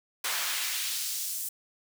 pink noise with high-pass filter sweep, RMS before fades -32 dBFS, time 0.24-1.49 s, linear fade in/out 5 ms, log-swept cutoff 1100 to 8900 Hz, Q 0.86, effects none

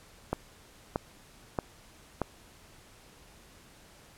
click train, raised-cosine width 1 ms, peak -14 dBFS, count 4, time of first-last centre 0.33-2.217 s, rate 1.59 Hz, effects pink hiss -56 dBFS RMS until 4.17 s + low-pass 12000 Hz 12 dB/octave

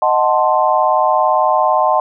sine chord, D# diminished seventh, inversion none, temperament equal, 622.3 / 740 / 880 / 1046.5 Hz, D#5 / F#5 / A5 / C6, 0 / 0 / 0 / 0 cents, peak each -16 dBFS, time 0.02-2 s, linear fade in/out 2 ms, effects none

